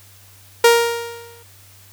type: tone with exponential decay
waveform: sawtooth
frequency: 468.3 Hz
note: A#4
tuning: 8 cents sharp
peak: -3 dBFS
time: 0.64-1.43 s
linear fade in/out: 5 ms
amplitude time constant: 170 ms
effects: added 97 Hz sine -48 dBFS peak until 1.92 s + white hiss -48 dBFS RMS until 1.92 s